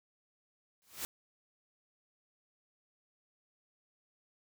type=noise with exponential growth; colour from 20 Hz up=white; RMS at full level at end=-35 dBFS; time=0.82-1.05 s; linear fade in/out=0 ms; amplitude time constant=48 ms; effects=none